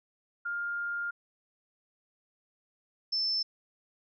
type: tone pair in turn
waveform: sine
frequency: 1406 / 5292 Hz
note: F6 / E8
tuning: +11 / +6 cents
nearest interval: octave + major seventh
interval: 2295 cents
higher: second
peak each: -31 / -27 dBFS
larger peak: second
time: 0.45-1.11 / 3.12-3.43 s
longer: first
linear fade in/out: 10 ms
effects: none